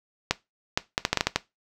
clicks, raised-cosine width 0.2 ms, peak -3 dBFS, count 9, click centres 0.31 / 0.775 / 0.979 / 1.051 / 1.13 / 1.173 / 1.209 / 1.27 / 1.36 s, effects noise-tail reverb RT60 0.2 s tail -18 dB re dry

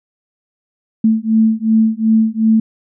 sine beating tone pair, 220 / 222.7 Hz, A3 / A3, 0 / +21 cents, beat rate 2.7 Hz, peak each -13 dBFS, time 1.04-2.6 s, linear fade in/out 5 ms, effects none

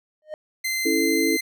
triangle tone with exponential growth, 615 Hz, D#5, 20 cents flat, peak -24 dBFS, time 0.22-0.34 s, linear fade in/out 1 ms, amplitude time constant 24 ms
sawtooth tone, 2073 Hz, C7, 17 cents flat, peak -20 dBFS, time 0.64-1.41 s, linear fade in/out 10 ms
sine chord, A major, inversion first, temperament equal, 277.2 / 329.6 / 440 Hz, C#4 / E4 / A4, 0 / 0 / 0 cents, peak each -25 / -22 / -25 dBFS, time 0.85-1.37 s, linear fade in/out 10 ms
effects none

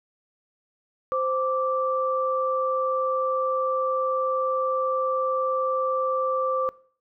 sine tone pair together, 521 / 1170.4 Hz, C5 / D6, -7 / -6 cents, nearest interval octave + major second, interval 1401 cents, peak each -25 dBFS, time 1.12-6.69 s, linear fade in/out 0 ms, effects noise-tail reverb RT60 0.5 s tail -21 dB re dry

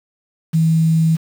sine tone with quantisation, 161.7 Hz, E3, 33 cents flat, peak -11 dBFS, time 0.53-1.17 s, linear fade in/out 20 ms, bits 6, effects none

